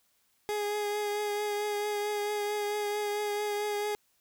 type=tone with vibrato; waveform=30% pulse; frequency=415.3 Hz; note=G#4; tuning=in tune; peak=-27 dBFS; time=0.49-3.95 s; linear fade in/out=0 ms; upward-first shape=triangle; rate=4.5 Hz; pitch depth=22 cents each way; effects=white hiss -71 dBFS RMS until 4.2 s